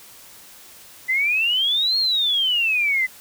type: exponential two-way sweep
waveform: sine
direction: up then down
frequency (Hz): 2000 to 4325 to 2000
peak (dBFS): -17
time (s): 1.08-3.07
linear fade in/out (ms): 20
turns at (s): 1.98
effects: white hiss -45 dBFS RMS until 3.2 s